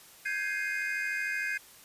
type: chord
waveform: triangle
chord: Ab major seventh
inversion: third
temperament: equal with one note detuned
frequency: 1568 / 1661.2 / 2108 / 2489 Hz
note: G6 / Ab6 / C7 / Eb7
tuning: 0 / 0 / +12 / 0 cents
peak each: -34 / -33 / -34 / -36 dBFS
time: 0.25-1.58 s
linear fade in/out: 10 ms
effects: white hiss -54 dBFS RMS until 1.84 s + resampled to 32000 Hz